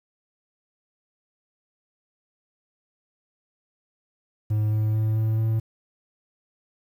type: tone with pitch steps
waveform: triangle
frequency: 107 / 108.06 / 109.12 / 110.2 / 111.29 Hz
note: A2 / A2 / A2 / A2 / A2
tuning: -48 / -31 / -14 / +3 / +20 cents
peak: -18 dBFS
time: 4.5-5.6 s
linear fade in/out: 10 ms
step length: 220 ms
effects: 9-bit